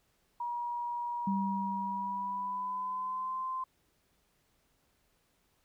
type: tone with pitch glide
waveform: sine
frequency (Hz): 957 to 1037.6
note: A#5 to C6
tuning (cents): +45 to -15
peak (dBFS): -33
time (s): 0.4-3.64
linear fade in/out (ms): 5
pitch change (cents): +140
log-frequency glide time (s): 1.76-3.35
type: tone with exponential decay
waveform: sine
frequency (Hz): 196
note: G3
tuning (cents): 0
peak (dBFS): -28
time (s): 1.27-3.44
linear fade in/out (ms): 5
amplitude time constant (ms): 470
effects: pink hiss -73 dBFS RMS until 5.64 s

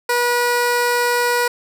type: tone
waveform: 15% pulse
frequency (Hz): 484.3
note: B4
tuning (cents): -34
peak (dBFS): -9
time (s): 0.09-1.48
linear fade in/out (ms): 5
effects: none

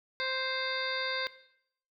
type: harmonic tone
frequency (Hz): 523.3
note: C5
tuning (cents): 0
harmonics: 1 / 2 / 3 / 4 / 5 / 7 / 8 / 9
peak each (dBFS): -38 / -40 / -36 / -36 / -47 / -38 / -44 / -40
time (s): 0.2-1.27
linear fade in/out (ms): 0
effects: noise-tail reverb RT60 0.7 s tail -17 dB re dry

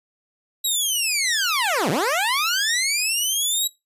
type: linear two-way sweep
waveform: 15% pulse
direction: down then up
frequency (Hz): 3895 to 129.2 to 3895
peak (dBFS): -13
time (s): 0.64-3.68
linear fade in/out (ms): 10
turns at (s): 1.9
effects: noise-tail reverb RT60 0.2 s tail -19 dB re dry + resampled to 32000 Hz

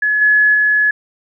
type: tone with level steps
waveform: sine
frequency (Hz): 1700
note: G#6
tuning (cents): +40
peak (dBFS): -12 / -8 / -10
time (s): 0.02-0.91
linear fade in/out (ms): 5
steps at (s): 0.21 / 0.54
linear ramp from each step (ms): 10
effects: none

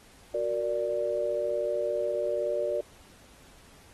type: chord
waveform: sine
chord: Gb augmented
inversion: none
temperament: equal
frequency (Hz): 370 / 466.2 / 587.3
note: Gb4 / Bb4 / D5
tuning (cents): 0 / 0 / 0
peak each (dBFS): -34 / -32 / -28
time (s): 0.34-2.81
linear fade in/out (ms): 5
effects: pink hiss -56 dBFS RMS until 3.93 s + AAC 32 kbps

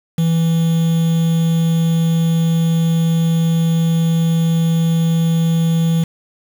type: tone with quantisation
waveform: triangle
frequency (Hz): 164.81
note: E3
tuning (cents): 0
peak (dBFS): -10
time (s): 0.18-6.04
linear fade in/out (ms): 5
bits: 5
effects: none

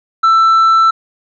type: tone with tanh clipping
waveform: sine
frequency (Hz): 1330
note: E6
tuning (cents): +15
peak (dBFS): -7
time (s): 0.23-0.91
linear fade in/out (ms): 10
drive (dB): 3
effects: none

